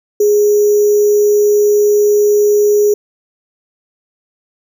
sine tone with sample-and-hold, 415.3 Hz, G#4, in tune, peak -7 dBFS, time 0.2-2.94 s, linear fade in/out 5 ms, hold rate 6300 Hz, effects none

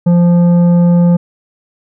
sine tone with tanh clipping, 173.8 Hz, F3, 8 cents flat, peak -7 dBFS, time 0.06-1.17 s, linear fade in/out 10 ms, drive 9 dB, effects none

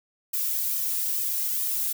violet noise with flanger, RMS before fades -27 dBFS, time 0.33-1.93 s, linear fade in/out 10 ms, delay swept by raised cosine 1.6 to 2.44 ms, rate 2.3 Hz, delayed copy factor +0.9, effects none

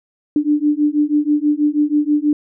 sine beating tone pair, 293.7 / 299.9 Hz, D4 / D4, 0 / +36 cents, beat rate 6.2 Hz, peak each -16 dBFS, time 0.36-2.33 s, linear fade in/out 2 ms, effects none

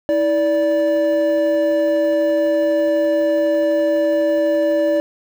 triangle tone pair together, 322.9 / 582.4 Hz, E4 / D5, -36 / -15 cents, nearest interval minor seventh, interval 1021 cents, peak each -18 / -13 dBFS, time 0.09-5 s, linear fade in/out 0 ms, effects 7-bit

